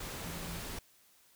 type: tone in noise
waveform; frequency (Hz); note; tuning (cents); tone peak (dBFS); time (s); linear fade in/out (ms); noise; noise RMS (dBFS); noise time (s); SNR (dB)
sine; 169.8; F3; -48; -44; 0.25-0.59; 5; pink; -42; 0-0.79; -5
effects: white hiss -65 dBFS RMS until 1.35 s